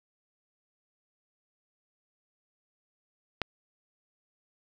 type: click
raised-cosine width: 0.3 ms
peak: -12 dBFS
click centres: 3.417 s
effects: none